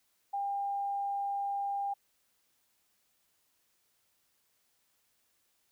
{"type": "tone", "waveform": "sine", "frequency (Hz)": 800, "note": "G5", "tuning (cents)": 35, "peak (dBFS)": -31, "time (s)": [0.33, 1.94], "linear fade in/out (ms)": 10, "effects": ["white hiss -74 dBFS RMS until 5.71 s"]}